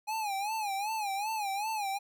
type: tone with vibrato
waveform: square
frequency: 830.6 Hz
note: G#5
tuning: in tune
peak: -32 dBFS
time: 0.07-1.99 s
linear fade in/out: 20 ms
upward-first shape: sine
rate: 2.6 Hz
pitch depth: 120 cents each way
effects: none